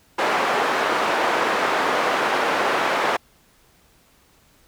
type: band-pass noise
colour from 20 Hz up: white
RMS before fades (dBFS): -21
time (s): 0.18-3.17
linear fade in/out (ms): 10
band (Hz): 380 to 1300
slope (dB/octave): 12
effects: pink hiss -57 dBFS RMS until 4.67 s